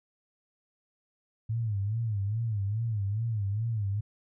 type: tone with vibrato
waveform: sine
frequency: 107 Hz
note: A2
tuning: 48 cents flat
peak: -27 dBFS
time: 1.49-4.01 s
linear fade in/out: 10 ms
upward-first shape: sine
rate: 2.4 Hz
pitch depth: 150 cents each way
effects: none